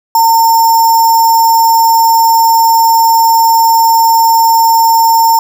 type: tone with sample-and-hold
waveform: sine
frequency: 910 Hz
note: A#5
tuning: 42 cents flat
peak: -4 dBFS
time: 0.15-5.39 s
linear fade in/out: 2 ms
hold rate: 6300 Hz
effects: none